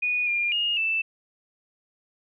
sine tone with pitch steps, 2465 / 2405 / 2851 / 2648 Hz, D#7 / D7 / F7 / E7, -17 / +41 / +35 / +7 cents, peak -22 dBFS, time 0.02-1.02 s, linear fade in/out 10 ms, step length 250 ms, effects none

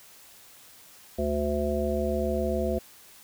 harmonic tone, 73.42 Hz, D2, in tune, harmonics 1 / 3 / 5 / 7 / 9, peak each -31 / -31 / -31 / -31 / -31 dBFS, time 1.18-2.79 s, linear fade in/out 10 ms, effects white hiss -52 dBFS RMS until 3.23 s

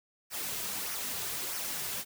white noise with flanger, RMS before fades -36 dBFS, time 0.3-2.05 s, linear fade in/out 50 ms, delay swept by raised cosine 0.25 to 3.75 ms, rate 1.6 Hz, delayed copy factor -0.5, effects none

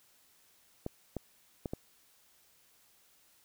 clicks, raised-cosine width 2 ms, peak -22 dBFS, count 4, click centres 0.864 / 1.167 / 1.658 / 1.735 s, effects white hiss -66 dBFS RMS until 3.44 s

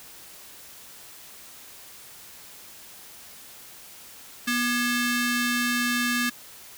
sawtooth ring-modulated tone, 961 Hz, B5, 48 cents flat, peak -16 dBFS, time 4.47-6.3 s, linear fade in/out 10 ms, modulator 718 Hz, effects white hiss -46 dBFS RMS until 6.77 s

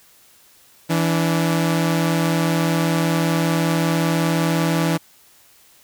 sawtooth tone pair together, 164.93 / 290 Hz, E3 / D4, +1 / -22 cents, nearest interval minor seventh, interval 977 cents, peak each -14 / -19 dBFS, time 0.89-4.98 s, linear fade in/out 20 ms, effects white hiss -52 dBFS RMS until 5.83 s

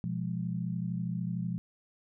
sine chord, F diminished, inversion second, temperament equal, 123.47 / 174.61 / 207.7 Hz, Cb3 / F3 / Ab3, 0 / 0 / 0 cents, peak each -36 / -33 / -39 dBFS, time 0.04-1.58 s, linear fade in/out 0 ms, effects none

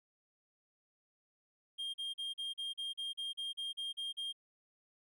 triangle tone bursts, 3213 Hz, G7, 42 cents sharp, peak -36 dBFS, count 13, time 1.78-4.328 s, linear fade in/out 20 ms, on 160 ms, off 39 ms, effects none

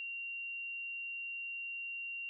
sine tone with frequency modulation, 2760 Hz, F7, 21 cents flat, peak -39 dBFS, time 0-2.29 s, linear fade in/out 0 ms, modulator 29.8 Hz, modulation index 0.24, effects none

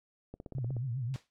click train, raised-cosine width 2 ms, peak -30 dBFS, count 8, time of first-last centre 0.34-0.767 s, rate 16.4 Hz
sine tone with vibrato, 124.8 Hz, B2, 19 cents sharp, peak -32 dBFS, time 0.55-1.16 s, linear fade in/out 0 ms, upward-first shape triangle, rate 7.5 Hz, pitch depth 190 cents each way
white noise with exponential decay, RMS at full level -43 dBFS, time 1.14-1.3 s, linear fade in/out 0 ms, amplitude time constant 33 ms
effects noise-tail reverb RT60 0.1 s tail -26 dB re dry + low-pass 5000 Hz 12 dB/octave

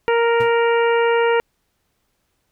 harmonic tone, 466.2 Hz, A#4, in tune, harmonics 1 / 2 / 3 / 4 / 5 / 6, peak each -15 / -21 / -25 / -27 / -29 / -31 dBFS, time 0.08-1.4 s, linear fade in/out 0 ms
35% pulse tone with exponential decay, 120 Hz, B2, 49 cents flat, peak -24 dBFS, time 0.4-0.54 s, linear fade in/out 5 ms, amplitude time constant 30 ms
effects pink hiss -69 dBFS RMS until 2.51 s

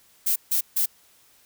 violet noise bursts, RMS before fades -22 dBFS, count 3, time 0.26-0.86 s, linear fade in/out 10 ms, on 100 ms, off 150 ms, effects white hiss -58 dBFS RMS until 1.45 s

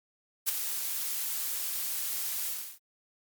blue noise with ADSR envelope, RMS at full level -24 dBFS, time 0.46-2.79 s, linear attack 28 ms, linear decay 13 ms, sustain -9 dB, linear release 330 ms, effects Opus 48 kbps

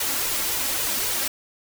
white noise with flanger, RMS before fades -25 dBFS, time 0-1.28 s, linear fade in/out 5 ms, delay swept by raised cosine 2 to 3.7 ms, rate 3.7 Hz, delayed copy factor +0.55, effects none

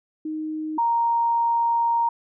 sine tone pair in turn, 311.1 / 932.2 Hz, D#4 / A#5, 0 / 0 cents, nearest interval octave + perfect fifth, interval 1900 cents, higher second, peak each -26 / -18 dBFS, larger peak second, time 0.25-0.78 / 0.78-2.09 s, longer second, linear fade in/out 5 ms, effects none

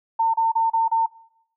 sine tone bursts, 905 Hz, A5, 48 cents sharp, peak -16 dBFS, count 5, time 0.19-1.064 s, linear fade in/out 10 ms, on 150 ms, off 31 ms, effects noise-tail reverb RT60 0.8 s tail -22 dB re dry

